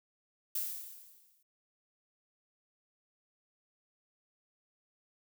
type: noise with exponential decay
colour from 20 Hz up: violet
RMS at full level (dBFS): -33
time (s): 0.55-1.43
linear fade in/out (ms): 5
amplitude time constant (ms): 190
effects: none